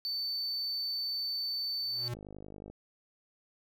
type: tone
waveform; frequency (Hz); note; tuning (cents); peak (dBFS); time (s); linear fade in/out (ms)
triangle; 4531; C#8; +37; -31; 0.05-2.08; 0
type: tone with exponential growth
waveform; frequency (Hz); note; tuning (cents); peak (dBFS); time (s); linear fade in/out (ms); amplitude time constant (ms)
square; 120.8; B2; -38; -33; 1.8-2.14; 5; 72
type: click train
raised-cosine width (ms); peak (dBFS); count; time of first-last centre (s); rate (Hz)
2; -33; 29; 2.15-2.7; 50.9
effects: none